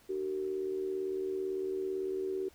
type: tone with amplitude modulation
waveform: sine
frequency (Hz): 380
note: F#4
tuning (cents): +46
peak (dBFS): -29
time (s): 0.09-2.49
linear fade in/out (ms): 10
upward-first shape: sine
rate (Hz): 77.9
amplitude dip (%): 65
effects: pink hiss -62 dBFS RMS until 2.54 s